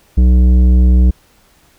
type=tone with tanh clipping; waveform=sine; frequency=62 Hz; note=B1; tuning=7 cents sharp; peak=-7 dBFS; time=0.17-1.11 s; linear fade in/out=10 ms; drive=11 dB; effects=pink hiss -51 dBFS RMS until 1.78 s